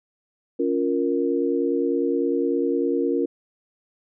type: chord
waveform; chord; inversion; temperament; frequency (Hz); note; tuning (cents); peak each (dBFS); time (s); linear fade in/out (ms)
sine; Bb minor; first; just; 279.7 / 349.6 / 466.2; Db4 / F4 / Bb4; +16 / +2 / 0; -24; 0.59-3.26; 10
effects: none